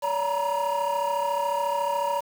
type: tone cluster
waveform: triangle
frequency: 569 / 928 / 962 Hz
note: C#5 / A#5 / B5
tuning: +45 / -8 / -46 cents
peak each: -25 dBFS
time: 0.02-2.21 s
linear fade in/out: 20 ms
effects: tanh soft clip ceiling -17 dBFS + 7-bit